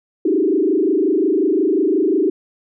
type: tone with frequency modulation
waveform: sine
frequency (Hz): 349.2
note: F4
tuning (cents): 0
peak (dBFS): -13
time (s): 0.25-2.3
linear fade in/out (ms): 5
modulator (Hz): 25.6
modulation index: 2.3
effects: none